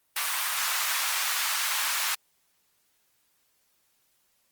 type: high-pass noise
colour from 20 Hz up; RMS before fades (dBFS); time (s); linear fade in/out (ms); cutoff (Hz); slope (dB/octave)
pink; -28; 0.16-2.15; 5; 1000; 24
effects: white hiss -70 dBFS RMS until 4.51 s + Opus 32 kbps